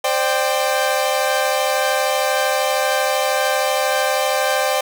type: chord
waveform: sawtooth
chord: C suspended second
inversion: none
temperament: equal with one note detuned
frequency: 523.3 / 596.2 / 784 Hz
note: C5 / D5 / G5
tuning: 0 / +26 / 0 cents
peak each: -17 dBFS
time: 0.04-4.81 s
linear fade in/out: 5 ms
effects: none